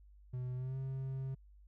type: tone with pitch glide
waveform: triangle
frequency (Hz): 125.7 to 133.17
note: B2 to C3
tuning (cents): +31 to +31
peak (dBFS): -35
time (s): 0.33-1.35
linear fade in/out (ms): 10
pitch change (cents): +100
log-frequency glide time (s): 0.55-0.77
effects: added 50 Hz sine -57 dBFS peak until 1.67 s